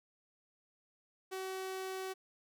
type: tone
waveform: sawtooth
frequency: 378.4 Hz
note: F#4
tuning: 39 cents sharp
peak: -35 dBFS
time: 1.31-2.14 s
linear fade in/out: 20 ms
effects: none